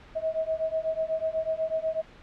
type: beating tone pair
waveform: sine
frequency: 636 / 644.1 Hz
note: D#5 / E5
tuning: +38 / -40 cents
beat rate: 8.1 Hz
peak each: -29 dBFS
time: 0.15-2.02 s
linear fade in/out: 20 ms
effects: pink hiss -51 dBFS RMS until 2.22 s + low-pass 3000 Hz 12 dB/octave